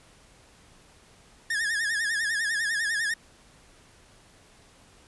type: tone with vibrato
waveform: 45% pulse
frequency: 1746 Hz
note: A6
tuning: 14 cents flat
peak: -25 dBFS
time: 1.5-3.14 s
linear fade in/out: 5 ms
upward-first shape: sine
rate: 10 Hz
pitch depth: 110 cents each way
effects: pink hiss -56 dBFS RMS until 5.07 s + resampled to 24000 Hz